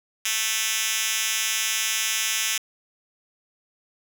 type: tone with high-pass filter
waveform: 5% pulse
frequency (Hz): 220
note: A3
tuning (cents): 0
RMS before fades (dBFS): -25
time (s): 0.25-2.58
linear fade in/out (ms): 5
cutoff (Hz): 3600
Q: 1.1
effects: 8-bit